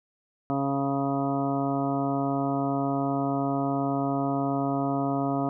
harmonic tone with a mistuned harmonic, 138.59 Hz, C#3, in tune, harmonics 1 / 2 / 3 / 4 / 5 / 6 / 7 / 8 / 9, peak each -32 / -27 / -36 / -37 / -30 / -43 / -37 / -44 / -37 dBFS, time 0.5-5.49 s, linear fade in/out 0 ms, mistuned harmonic 8, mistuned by -20 cents, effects none

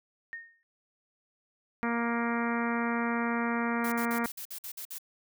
sine tone with exponential decay, 1842 Hz, A#6, 21 cents flat, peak -34 dBFS, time 0.33-0.63 s, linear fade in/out 0 ms, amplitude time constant 65 ms
harmonic tone, 234.4 Hz, A#3, 10 cents sharp, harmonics 1 / 2 / 3 / 4 / 5 / 6 / 7 / 8 / 9 / 10, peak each -30 / -37 / -39 / -37 / -38 / -37 / -42 / -39 / -43 / -44 dBFS, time 1.83-4.26 s, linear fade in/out 0 ms
blue noise bursts, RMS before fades -40 dBFS, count 9, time 3.84-4.985 s, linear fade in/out 5 ms, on 81 ms, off 52 ms
effects none

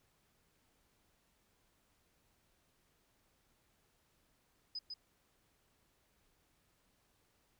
sine tone with echo, 5010 Hz, D#8, 11 cents sharp, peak -39 dBFS, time 4.75-4.79 s, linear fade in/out 5 ms, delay 150 ms, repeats 1, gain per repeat -3 dB, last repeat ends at 4.94 s, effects pink hiss -75 dBFS RMS until 7.59 s

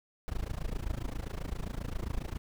brown noise with amplitude modulation, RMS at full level -32 dBFS, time 0.28-2.38 s, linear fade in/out 0 ms, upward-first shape sine, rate 27.5 Hz, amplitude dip 95%, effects none

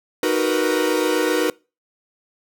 45% pulse chord, B major seventh, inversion first, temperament equal, 311.1 / 370 / 466.2 / 493.9 Hz, D#4 / F#4 / A#4 / B4, 0 / 0 / 0 / 0 cents, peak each -23 dBFS, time 0.23-1.5 s, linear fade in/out 2 ms, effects noise-tail reverb RT60 0.3 s tail -24 dB re dry

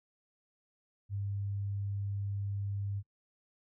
sine tone, 100 Hz, G2, 35 cents sharp, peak -33 dBFS, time 1.09-3.03 s, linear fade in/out 50 ms, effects noise-tail reverb RT60 0.1 s tail -22 dB re dry

